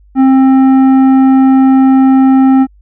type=tone with tanh clipping; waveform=sine; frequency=265 Hz; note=C4; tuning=22 cents sharp; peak=-5 dBFS; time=0.15-2.67 s; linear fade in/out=50 ms; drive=10 dB; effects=added 50 Hz sine -40 dBFS peak until 2.81 s